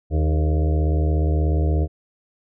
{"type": "harmonic tone with a mistuned harmonic", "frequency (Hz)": 76.8, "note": "D#2", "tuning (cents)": -22, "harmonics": [1, 2, 4, 5, 6, 7, 8, 9], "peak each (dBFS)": [-17, -26, -29, -32, -34, -35, -39, -36], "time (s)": [0.1, 1.88], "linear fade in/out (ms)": 50, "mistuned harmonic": 5, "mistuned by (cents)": 65, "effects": []}